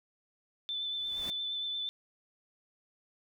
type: tone with vibrato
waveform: sine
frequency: 3520 Hz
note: A7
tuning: in tune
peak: -33 dBFS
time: 0.69-1.89 s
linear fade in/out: 0 ms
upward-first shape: triangle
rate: 8.6 Hz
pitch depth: 23 cents each way
type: noise with exponential growth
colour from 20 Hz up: pink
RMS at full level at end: -42 dBFS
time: 0.84-1.3 s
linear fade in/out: 0 ms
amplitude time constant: 100 ms
effects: none